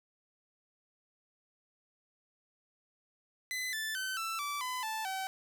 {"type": "tone with pitch steps", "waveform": "sawtooth", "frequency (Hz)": [2018, 1756.8, 1529.4, 1331.4, 1159, 1009, 878.4, 764.7], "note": ["B6", "A6", "G6", "E6", "D6", "B5", "A5", "G5"], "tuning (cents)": [37, -3, -43, 17, -23, 37, -3, -43], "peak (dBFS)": -31, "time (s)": [3.51, 5.27], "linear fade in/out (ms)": 0, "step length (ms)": 220, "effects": []}